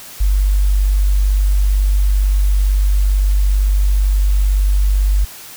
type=tone; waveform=sine; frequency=48.91 Hz; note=G1; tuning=3 cents flat; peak=-10 dBFS; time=0.2-5.25 s; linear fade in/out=10 ms; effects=white hiss -35 dBFS RMS until 5.56 s